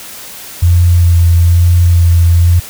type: tone with vibrato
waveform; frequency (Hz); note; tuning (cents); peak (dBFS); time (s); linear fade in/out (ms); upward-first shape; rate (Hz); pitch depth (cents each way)
sine; 86.1; F2; -24; -4; 0.62-2.6; 10; sine; 1.1; 22
effects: white hiss -29 dBFS RMS until 2.69 s